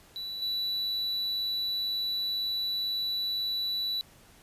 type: tone with level steps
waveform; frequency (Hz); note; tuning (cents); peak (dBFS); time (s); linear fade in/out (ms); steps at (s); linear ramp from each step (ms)
triangle; 3951; B7; 0; -33 / -27; 0.16-4.01; 0; 0.42; 2
effects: pink hiss -57 dBFS RMS until 4.42 s + resampled to 32000 Hz